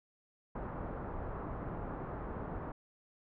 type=low-pass noise; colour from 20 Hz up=pink; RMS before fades=-41 dBFS; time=0.55-2.72 s; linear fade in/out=5 ms; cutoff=1300 Hz; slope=24 dB/octave; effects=none